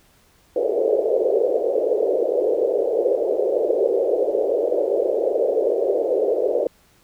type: band-pass noise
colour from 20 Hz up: pink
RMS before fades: -20 dBFS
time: 0.56-6.67 s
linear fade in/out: 2 ms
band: 400 to 570 Hz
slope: 48 dB/octave
effects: pink hiss -57 dBFS RMS until 7.03 s